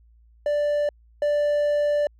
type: tone pair in turn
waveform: triangle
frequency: 587.3 / 587.3 Hz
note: D5 / D5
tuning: 0 / 0 cents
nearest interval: unison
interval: 0 cents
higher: neither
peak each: -18 / -17 dBFS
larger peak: second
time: 0.46-0.89 / 1.22-2.07 s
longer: second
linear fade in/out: 2 ms
effects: added 57 Hz sine -52 dBFS peak until 2.19 s